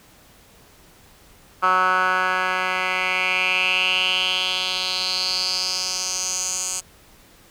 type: tone with band-pass filter sweep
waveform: 10% pulse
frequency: 184.9 Hz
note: F#3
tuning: 1 cent flat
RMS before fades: -22 dBFS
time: 1.62-6.81 s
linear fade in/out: 20 ms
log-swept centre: 1300 to 7400 Hz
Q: 5
effects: pink hiss -51 dBFS RMS until 7.5 s